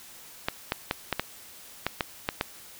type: clicks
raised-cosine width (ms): 0.3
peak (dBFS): -9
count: 9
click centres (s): 0.485 / 0.721 / 0.911 / 1.127 / 1.196 / 1.866 / 2.008 / 2.289 / 2.411
effects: white hiss -48 dBFS RMS until 2.79 s